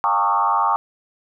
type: tone with frequency modulation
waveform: sine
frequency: 1008 Hz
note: B5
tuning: 35 cents sharp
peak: -15 dBFS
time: 0.04-0.76 s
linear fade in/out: 0 ms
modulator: 99.5 Hz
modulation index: 2.4
effects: none